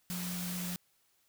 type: tone in noise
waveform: sine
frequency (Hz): 178.6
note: F3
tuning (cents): +39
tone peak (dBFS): -37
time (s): 0.1-0.76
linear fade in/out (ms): 0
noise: white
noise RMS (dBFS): -41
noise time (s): 0.1-0.76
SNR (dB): +1
effects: white hiss -72 dBFS RMS until 1.28 s